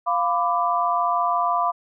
sine chord, B diminished, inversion second, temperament equal with one note detuned, 698.5 / 1000.4 / 1174.7 Hz, F5 / B5 / D6, 0 / +22 / 0 cents, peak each -23 dBFS, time 0.06-1.72 s, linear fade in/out 20 ms, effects none

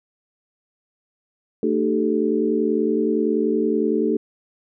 sine tone cluster, 225.2 / 303.4 / 383.4 / 434 Hz, A3 / D#4 / G4 / A4, +40 / -44 / -38 / -24 cents, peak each -23 dBFS, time 1.63-4.17 s, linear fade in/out 2 ms, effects none

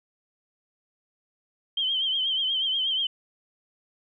sine tone with vibrato, 3132 Hz, G7, 2 cents flat, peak -23 dBFS, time 1.77-3.07 s, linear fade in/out 5 ms, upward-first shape triangle, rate 8.3 Hz, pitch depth 79 cents each way, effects none

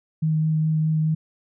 sine tone with vibrato, 156.8 Hz, D#3, 14 cents sharp, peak -18 dBFS, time 0.22-1.15 s, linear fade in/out 10 ms, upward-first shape sine, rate 4.8 Hz, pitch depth 10 cents each way, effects none

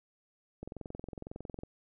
click train, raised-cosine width 2 ms, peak -28 dBFS, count 23, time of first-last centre 0.63-1.635 s, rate 21.9 Hz, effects none

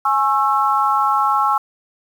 sine tone cluster, 835 / 1089 / 1328 Hz, G#5 / C#6 / E6, +9 / -31 / +12 cents, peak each -18 dBFS, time 0.05-1.58 s, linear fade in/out 5 ms, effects 7-bit

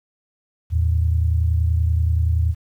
sine tone pair together, 80.37 / 110.9 Hz, E2 / A2, -43 / +14 cents, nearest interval tritone, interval 557 cents, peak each -16 / -23 dBFS, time 0.7-2.55 s, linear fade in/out 50 ms, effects 9-bit

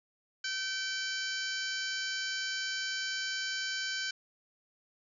harmonic tone with a mistuned harmonic, 770 Hz, G5, 31 cents flat, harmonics 2 / 3 / 4 / 5 / 6 / 7 / 8 / 9, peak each -36 / -44 / -41 / -43 / -41 / -43 / -47 / -47 dBFS, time 0.44-4.11 s, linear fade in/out 5 ms, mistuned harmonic 5, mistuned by +73 cents, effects none

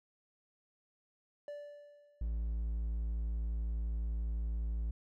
triangle tone with exponential decay, 583 Hz, D5, 13 cents flat, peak -38 dBFS, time 1.48-2.59 s, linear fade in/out 1 ms, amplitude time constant 240 ms
triangle tone, 55.9 Hz, A1, 28 cents sharp, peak -31 dBFS, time 2.21-4.91 s, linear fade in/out 5 ms
effects none

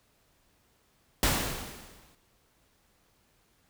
pink noise with exponential decay, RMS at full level -23 dBFS, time 1.23-2.15 s, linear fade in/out 1 ms, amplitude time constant 200 ms, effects pink hiss -68 dBFS RMS until 3.69 s

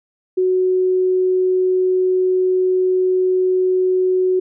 sine tone, 370 Hz, F#4, in tune, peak -13 dBFS, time 0.37-4.4 s, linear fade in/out 10 ms, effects none

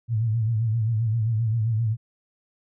sine tone with vibrato, 112.3 Hz, A2, 36 cents sharp, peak -20 dBFS, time 0.08-1.97 s, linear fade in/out 50 ms, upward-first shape sine, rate 7.6 Hz, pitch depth 87 cents each way, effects none

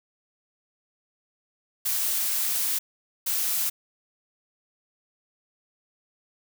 blue noise bursts at uneven times, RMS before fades -26 dBFS, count 2, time 1.85-2.79 / 3.26-3.7 s, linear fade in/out 10 ms, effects none

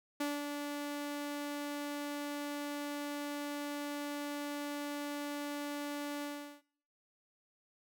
sawtooth tone with ADSR envelope, 290 Hz, D4, 22 cents flat, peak -28 dBFS, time 0.2-6.62 s, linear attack 7 ms, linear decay 210 ms, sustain -5 dB, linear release 390 ms, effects noise-tail reverb RT60 0.5 s tail -18 dB re dry

